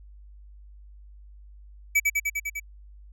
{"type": "tone with echo", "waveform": "square", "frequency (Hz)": 2292, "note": "D7", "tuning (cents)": -43, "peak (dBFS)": -18, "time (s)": [1.95, 2], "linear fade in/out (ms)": 10, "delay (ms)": 100, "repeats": 6, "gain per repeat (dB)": -2, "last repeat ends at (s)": 2.6, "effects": ["added 50 Hz sine -45 dBFS peak until 3.12 s"]}